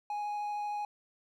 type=tone with vibrato; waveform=triangle; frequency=830.6 Hz; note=G#5; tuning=in tune; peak=-31 dBFS; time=0.1-0.85 s; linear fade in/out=2 ms; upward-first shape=triangle; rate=13 Hz; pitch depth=8 cents each way; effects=none